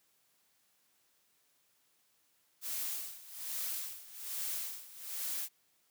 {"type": "noise with tremolo", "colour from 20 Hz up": "blue", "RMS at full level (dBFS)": -37, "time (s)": [2.61, 5.49], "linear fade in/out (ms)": 50, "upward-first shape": "sine", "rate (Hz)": 1.2, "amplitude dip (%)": 85, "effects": ["white hiss -73 dBFS RMS until 5.9 s", "high-pass 80 Hz 12 dB/octave"]}